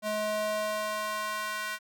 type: tone with high-pass filter sweep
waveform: square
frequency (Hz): 212.7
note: G#3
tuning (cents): +42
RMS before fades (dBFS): -32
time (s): 0.02-1.79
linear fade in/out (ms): 50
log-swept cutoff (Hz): 450 to 1500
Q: 1.9
effects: none